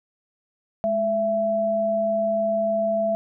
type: tone pair together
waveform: sine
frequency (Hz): 210 / 666.7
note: G#3 / E5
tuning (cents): +19 / +19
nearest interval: octave + minor sixth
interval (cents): 2000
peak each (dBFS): -29 / -20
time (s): 0.84-3.15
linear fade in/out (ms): 0
effects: none